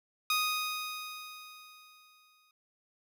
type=tone with exponential decay; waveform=15% pulse; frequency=1244.5 Hz; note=D#6; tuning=in tune; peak=-20 dBFS; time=0.3-2.51 s; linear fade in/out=2 ms; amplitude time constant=480 ms; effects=none